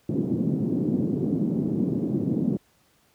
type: band-pass noise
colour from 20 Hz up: white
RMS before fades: -25 dBFS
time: 0.09-2.57 s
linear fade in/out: 2 ms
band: 140 to 300 Hz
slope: 24 dB/octave
effects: pink hiss -63 dBFS RMS until 3.14 s + high-pass 60 Hz 12 dB/octave